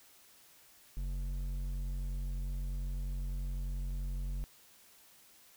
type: tone with hard clipping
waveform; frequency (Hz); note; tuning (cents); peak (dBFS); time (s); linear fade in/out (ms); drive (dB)
sine; 45.8; F#1; -17; -36; 0.97-4.44; 0; 8
effects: white hiss -61 dBFS RMS until 5.56 s